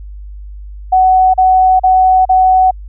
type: tone bursts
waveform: sine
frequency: 748 Hz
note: F#5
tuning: 19 cents sharp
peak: -5 dBFS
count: 4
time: 0.92-2.711 s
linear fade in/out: 10 ms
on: 420 ms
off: 37 ms
effects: added 50 Hz sine -26 dBFS peak until 2.88 s